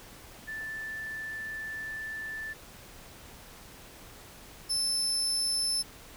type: tone pair in turn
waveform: sine / 30% pulse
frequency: 1760 / 5274 Hz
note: A6 / E8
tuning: 0 / 0 cents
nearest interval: octave + perfect fifth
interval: 1900 cents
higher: second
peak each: -35 / -23 dBFS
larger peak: second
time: 0.47-2.54 / 4.69-5.83 s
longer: first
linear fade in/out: 20 ms
effects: pink hiss -50 dBFS RMS until 6.16 s